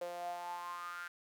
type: tone with high-pass filter sweep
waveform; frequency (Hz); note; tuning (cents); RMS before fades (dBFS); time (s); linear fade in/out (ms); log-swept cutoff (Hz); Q
sawtooth; 174.61; F3; 0; -43; 0.01-1.08; 5; 540 to 1500; 9.3
effects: none